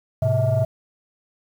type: tone cluster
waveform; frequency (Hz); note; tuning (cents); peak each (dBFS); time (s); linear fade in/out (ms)
sine; 107.3 / 129.8 / 644; A2 / C3 / E5; -43 / -13 / -41; -20; 0.22-0.65; 5
effects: tanh soft clip ceiling -11 dBFS + 8-bit